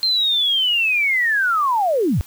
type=linear sweep; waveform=sine; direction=down; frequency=4186 to 62.5 Hz; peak=-15 dBFS; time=0.03-2.21 s; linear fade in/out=0 ms; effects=white hiss -45 dBFS RMS until 2.26 s